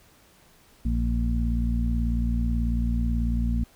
harmonic tone, 58.27 Hz, A#1, in tune, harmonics 1 / 2 / 3 / 4, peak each -23 / -32 / -34 / -29 dBFS, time 0.85-3.64 s, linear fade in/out 5 ms, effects pink hiss -57 dBFS RMS until 3.75 s

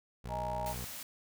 20% pulse tone, 61.74 Hz, B1, in tune, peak -35 dBFS, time 0.24-0.85 s, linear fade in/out 10 ms
sine chord, D# suspended fourth, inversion none, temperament equal, 622.3 / 830.6 / 932.3 Hz, D#5 / G#5 / A#5, 0 / 0 / 0 cents, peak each -39 dBFS, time 0.28-0.75 s, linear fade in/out 50 ms
white band-stop noise, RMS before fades -44 dBFS, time 0.66-1.03 s, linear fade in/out 2 ms, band 310 to 480 Hz, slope 96 dB/octave
effects none

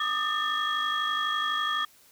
sine tone cluster, 1194 / 1246 / 1789 / 3305 Hz, D6 / D#6 / A6 / G#7, +28 / +2 / +28 / -9 cents, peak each -30 dBFS, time 0-1.85 s, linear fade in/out 5 ms, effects tanh soft clip ceiling -19 dBFS + white hiss -58 dBFS RMS until 2.11 s

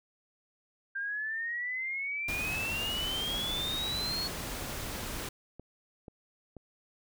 sine exponential sweep, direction up, 1585 to 4386 Hz, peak -32 dBFS, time 0.95-4.28 s, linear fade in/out 10 ms
pink noise, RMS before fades -38 dBFS, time 2.28-5.29 s, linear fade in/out 5 ms
click train, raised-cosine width 2 ms, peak -32 dBFS, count 6, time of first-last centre 4.14-6.567 s, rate 2.06 Hz
effects none

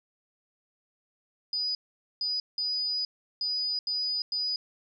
sine tone bursts at uneven times, 4952 Hz, D#8, 9 cents flat, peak -27 dBFS, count 6, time 1.53-1.75 / 2.21-2.4 / 2.58-3.05 / 3.41-3.79 / 3.87-4.22 / 4.32-4.56 s, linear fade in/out 2 ms, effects none

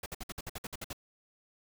pink noise bursts, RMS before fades -40 dBFS, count 11, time 0.03-0.931 s, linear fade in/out 5 ms, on 31 ms, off 56 ms, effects none

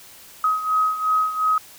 sine beating tone pair, 1265 / 1267.8 Hz, D#6 / D#6, +28 / +32 cents, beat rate 2.8 Hz, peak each -19 / -24 dBFS, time 0.44-1.58 s, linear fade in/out 2 ms, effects white hiss -45 dBFS RMS until 1.78 s

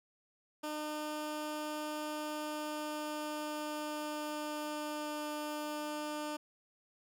15% pulse tone with pitch glide, 303.1 to 300.1 Hz, D#4 to D4, -45 to +38 cents, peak -31 dBFS, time 0.63-6.37 s, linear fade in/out 10 ms, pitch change -17 cents, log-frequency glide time 2.13-5.35 s, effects none

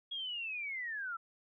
sine linear sweep, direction down, 3322 to 1313 Hz, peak -37 dBFS, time 0.11-1.17 s, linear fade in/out 10 ms, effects none

